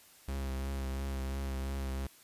45% pulse tone with vibrato, 67.2 Hz, C2, 47 cents sharp, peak -34 dBFS, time 0.28-2.07 s, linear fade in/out 5 ms, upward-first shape triangle, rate 2.9 Hz, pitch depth 29 cents each way, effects white hiss -59 dBFS RMS until 2.23 s + resampled to 32000 Hz

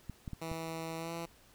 clicks, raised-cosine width 5 ms, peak -28 dBFS, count 4, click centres 0.097 / 0.278 / 0.333 / 0.516 s
10% pulse tone with pitch glide, 163 to 167.68 Hz, E3 to E3, -19 to +30 cents, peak -30 dBFS, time 0.41-1.26 s, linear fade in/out 10 ms, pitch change +49 cents, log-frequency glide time 0.97-1.13 s
effects pink hiss -62 dBFS RMS until 1.54 s

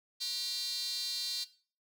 square tone with high-pass filter, 214.4 Hz, A3, 45 cents flat, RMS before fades -36 dBFS, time 0.2-1.45 s, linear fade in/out 20 ms, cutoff 4300 Hz, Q 8.1, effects noise-tail reverb RT60 0.4 s tail -17 dB re dry

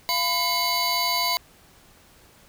square tone cluster, 692 / 996 / 2159 / 3975 / 4571 Hz, F5 / B5 / C#7 / B7 / D8, -16 / +14 / -46 / +10 / -48 cents, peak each -32 / -27 / -30 / -30 / -27 dBFS, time 0.09-1.37 s, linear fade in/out 0 ms, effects pink hiss -54 dBFS RMS until 2.48 s

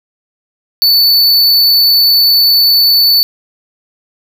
square tone, 4485 Hz, C#8, 19 cents sharp, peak -6 dBFS, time 0.82-3.23 s, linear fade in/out 0 ms, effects none

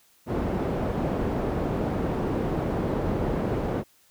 white low-pass noise, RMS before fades -27 dBFS, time 0.26-3.84 s, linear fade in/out 50 ms, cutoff 450 Hz, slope 12 dB/octave, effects white hiss -61 dBFS RMS until 4.1 s

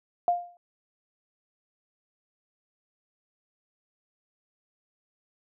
sine tone with exponential decay, 702 Hz, F5, 9 cents sharp, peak -17 dBFS, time 0.28-0.57 s, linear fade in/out 1 ms, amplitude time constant 61 ms, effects none

